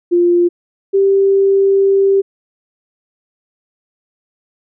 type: tone pair in turn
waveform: sine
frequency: 349.2 / 392 Hz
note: F4 / G4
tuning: 0 / 0 cents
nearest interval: major second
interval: 200 cents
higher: second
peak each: -8 dBFS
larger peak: neither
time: 0.11-0.49 / 0.93-2.22 s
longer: second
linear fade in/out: 20 ms
effects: none